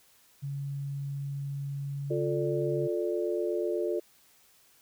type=tone with pitch glide; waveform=sine; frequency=140 to 140.89 Hz; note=C#3 to C#3; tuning=+18 to +28 cents; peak=-32 dBFS; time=0.42-2.88 s; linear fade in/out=20 ms; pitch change=+10 cents; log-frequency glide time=1.79-2.37 s
type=chord; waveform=sine; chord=D minor; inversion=first; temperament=just; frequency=352.4 / 440.5 / 587.3 Hz; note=F4 / A4 / D5; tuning=+16 / +2 / 0 cents; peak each=-30 / -32 / -34 dBFS; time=2.1-4 s; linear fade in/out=10 ms
effects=white hiss -62 dBFS RMS until 4.81 s